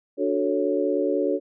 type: chord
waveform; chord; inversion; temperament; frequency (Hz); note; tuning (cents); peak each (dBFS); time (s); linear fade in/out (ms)
sine; D major seventh; none; equal; 293.7 / 370 / 440 / 554.4; D4 / F#4 / A4 / C#5; 0 / 0 / 0 / 0; -26; 0.17-1.4; 50
effects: none